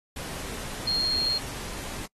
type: tone in noise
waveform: sine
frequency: 4244 Hz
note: C8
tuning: 24 cents sharp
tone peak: -23 dBFS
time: 0.87-1.38 s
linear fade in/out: 5 ms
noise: pink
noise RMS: -37 dBFS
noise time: 0.16-2.06 s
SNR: +11 dB
effects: noise-tail reverb RT60 0.1 s tail -25 dB re dry + AAC 32 kbps